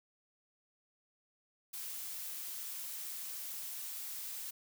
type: noise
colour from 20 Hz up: blue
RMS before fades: -43 dBFS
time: 1.73-4.51 s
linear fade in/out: 10 ms
effects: none